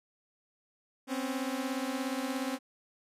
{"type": "beating tone pair", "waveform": "sawtooth", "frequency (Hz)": [255.4, 272.4], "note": ["C4", "C#4"], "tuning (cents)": [-42, -30], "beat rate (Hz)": 17, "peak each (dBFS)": -31, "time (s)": [1.07, 2.59], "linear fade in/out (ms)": 50, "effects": ["resampled to 32000 Hz"]}